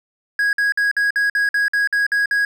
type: tone bursts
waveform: triangle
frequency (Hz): 1653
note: G#6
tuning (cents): -9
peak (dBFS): -13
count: 11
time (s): 0.39-2.45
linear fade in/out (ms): 2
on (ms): 140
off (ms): 52
effects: none